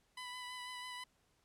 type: tone with vibrato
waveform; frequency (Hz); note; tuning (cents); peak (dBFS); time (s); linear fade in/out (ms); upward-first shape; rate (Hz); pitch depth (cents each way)
15% pulse; 996; B5; +14; -38; 0.17-1.04; 5; sine; 6.1; 19
effects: pink hiss -75 dBFS RMS until 1.44 s + low-pass 11000 Hz 12 dB/octave